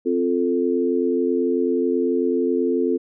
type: chord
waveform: sine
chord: F major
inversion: second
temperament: equal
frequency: 261.6 / 349.2 / 440 Hz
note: C4 / F4 / A4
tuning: 0 / 0 / 0 cents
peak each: -22 dBFS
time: 0.05-2.98 s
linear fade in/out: 20 ms
effects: none